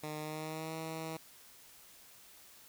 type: tone with pitch glide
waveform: 10% pulse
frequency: 152.7 to 160.57 Hz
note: D#3 to E3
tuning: -32 to -45 cents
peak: -31 dBFS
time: 0.03-1.17 s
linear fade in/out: 5 ms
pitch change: +87 cents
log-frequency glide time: 0.18-0.74 s
effects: white hiss -58 dBFS RMS until 2.68 s